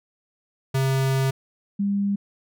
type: tone pair in turn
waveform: square / sine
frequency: 133.8 / 200.5 Hz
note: C3 / G3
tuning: +39 / +39 cents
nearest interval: perfect fifth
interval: 700 cents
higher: second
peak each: -20 / -20 dBFS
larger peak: neither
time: 0.74-1.31 / 1.79-2.16 s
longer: first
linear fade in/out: 10 ms
effects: none